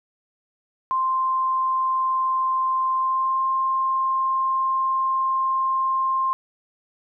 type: tone with pitch glide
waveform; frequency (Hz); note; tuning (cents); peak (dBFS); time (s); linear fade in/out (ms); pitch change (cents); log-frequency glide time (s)
sine; 1046.5 to 1056.8; C6 to C6; 0 to +17; -19; 0.91-6.33; 0; +17; 2.96-3.43
effects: none